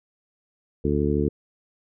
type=harmonic tone; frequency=72.9 Hz; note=D2; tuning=12 cents flat; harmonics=1 / 2 / 3 / 4 / 5 / 6; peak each=-27 / -27 / -27 / -27 / -27 / -27 dBFS; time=0.84-1.29 s; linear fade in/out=10 ms; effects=none